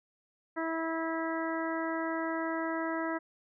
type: harmonic tone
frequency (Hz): 325.7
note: E4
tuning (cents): -21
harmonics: 1 / 2 / 3 / 4 / 5 / 6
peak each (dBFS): -34 / -37 / -39 / -40 / -41 / -42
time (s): 0.56-3.19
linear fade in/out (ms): 20
effects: none